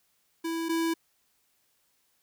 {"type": "tone pair in turn", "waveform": "square", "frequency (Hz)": [329.6, 329.6], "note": ["E4", "E4"], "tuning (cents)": [0, 0], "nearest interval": "unison", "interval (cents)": 0, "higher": "neither", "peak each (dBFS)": [-30, -26], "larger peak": "second", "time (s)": [[0.44, 0.69], [0.69, 0.94]], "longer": "neither", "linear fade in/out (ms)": 10, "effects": ["white hiss -71 dBFS RMS until 2.22 s"]}